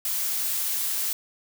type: noise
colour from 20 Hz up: blue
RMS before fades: -27 dBFS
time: 0.05-1.13 s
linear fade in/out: 2 ms
effects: none